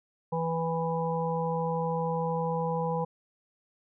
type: harmonic tone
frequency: 164.81 Hz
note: E3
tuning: in tune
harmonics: 1 / 3 / 5 / 6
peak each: -31 / -31 / -34 / -35 dBFS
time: 0.32-3.05 s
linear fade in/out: 10 ms
effects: none